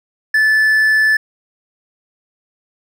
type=tone; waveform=triangle; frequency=1744 Hz; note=A6; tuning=16 cents flat; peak=-8 dBFS; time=0.34-1.17 s; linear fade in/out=5 ms; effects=none